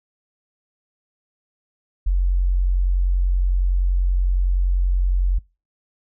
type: tone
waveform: sine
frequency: 45.31 Hz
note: F#1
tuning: 36 cents flat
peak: -15 dBFS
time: 2.06-5.39 s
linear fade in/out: 10 ms
effects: noise-tail reverb RT60 0.3 s tail -25 dB re dry